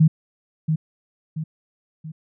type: tone with echo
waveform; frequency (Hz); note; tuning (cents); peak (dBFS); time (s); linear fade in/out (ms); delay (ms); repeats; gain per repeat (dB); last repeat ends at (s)
sine; 157.4; D#3; +20; -10; 0-0.08; 10; 680; 3; -7; 2.12
effects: none